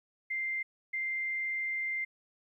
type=tone bursts at uneven times; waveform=sine; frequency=2093 Hz; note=C7; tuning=in tune; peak=-31 dBFS; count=2; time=0.3-0.63 / 0.93-2.05 s; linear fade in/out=10 ms; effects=12-bit